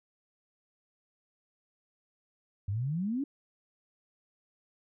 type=exponential sweep; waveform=sine; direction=up; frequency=93.3 to 293.7 Hz; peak=-29 dBFS; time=2.68-3.24 s; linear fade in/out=5 ms; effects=none